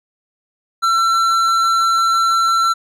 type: tone with tanh clipping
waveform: sine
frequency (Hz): 1347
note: E6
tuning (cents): +37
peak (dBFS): -14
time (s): 0.82-2.74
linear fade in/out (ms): 20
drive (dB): 12
effects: none